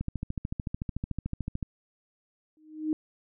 click train, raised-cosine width 5 ms, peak -19 dBFS, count 23, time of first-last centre 0.01-1.628 s, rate 13.6 Hz
sine tone with exponential growth, 310 Hz, D#4, 6 cents flat, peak -22 dBFS, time 2.57-2.93 s, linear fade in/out 1 ms, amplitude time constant 78 ms
effects none

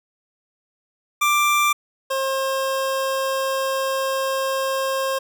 25% pulse tone pair in turn, 1180 / 534.5 Hz, D6 / C5, +8 / +37 cents, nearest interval octave + major second, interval 1371 cents, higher first, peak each -12 / -17 dBFS, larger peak first, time 1.21-1.73 / 2.1-5.19 s, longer second, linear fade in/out 10 ms, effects none

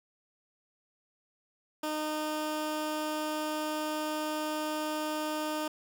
15% pulse tone, 306.7 Hz, D#4, 25 cents flat, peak -25 dBFS, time 1.83-5.68 s, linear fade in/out 5 ms, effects none

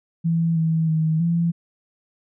sine tone with pitch steps, 165.8 / 161.6 / 158.5 / 169 Hz, E3 / E3 / D#3 / E3, +10 / -34 / +32 / +43 cents, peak -17 dBFS, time 0.24-1.52 s, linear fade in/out 20 ms, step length 320 ms, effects none

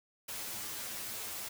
white noise with comb filter, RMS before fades -41 dBFS, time 0.28-1.49 s, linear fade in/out 10 ms, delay 9.3 ms, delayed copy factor +0.85, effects none

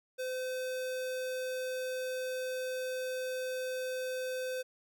square tone, 512 Hz, C5, 38 cents flat, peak -35 dBFS, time 0.18-4.63 s, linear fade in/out 20 ms, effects none

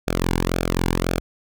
sawtooth tone with flanger, 43.65 Hz, F1, in tune, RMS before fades -22 dBFS, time 0.07-1.2 s, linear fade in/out 10 ms, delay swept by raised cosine 1 to 1.6 ms, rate 1.9 Hz, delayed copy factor -0.8, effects none

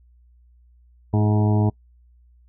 harmonic tone with a mistuned harmonic, 106 Hz, G#2, 36 cents sharp, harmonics 1 / 2 / 3 / 4 / 6 / 7 / 8 / 9, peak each -17 / -23 / -27 / -29 / -33 / -34 / -35 / -36 dBFS, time 1.13-1.7 s, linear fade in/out 10 ms, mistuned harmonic 4, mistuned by -23 cents, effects noise-tail reverb RT60 0.1 s tail -25 dB re dry + added 60 Hz sine -51 dBFS peak until 2.48 s

